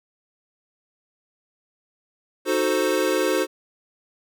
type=chord; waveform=square; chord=D# diminished seventh; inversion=none; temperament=equal; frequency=311.1 / 370 / 440 / 523.3 Hz; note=D#4 / F#4 / A4 / C5; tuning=0 / 0 / 0 / 0 cents; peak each=-27 / -25 / -27 / -25 dBFS; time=2.45-3.47 s; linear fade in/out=50 ms; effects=none